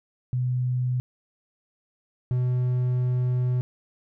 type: tone pair in turn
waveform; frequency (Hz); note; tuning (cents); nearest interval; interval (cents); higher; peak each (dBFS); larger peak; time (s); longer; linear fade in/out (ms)
sine / triangle; 125.6 / 125.1; B2 / B2; +30 / +23; unison; 7; first; -22 / -19; second; 0.33-1 / 2.31-3.61; second; 0
effects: none